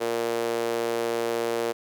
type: tone with high-pass filter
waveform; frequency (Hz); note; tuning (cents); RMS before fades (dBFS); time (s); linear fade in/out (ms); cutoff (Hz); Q
sawtooth; 116.54; A#2; 0; -27; 0-1.73; 20; 440; 3.3
effects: none